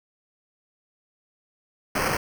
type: noise with sample-and-hold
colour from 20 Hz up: white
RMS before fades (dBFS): -25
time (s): 1.95-2.17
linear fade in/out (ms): 5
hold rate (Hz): 3675
effects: none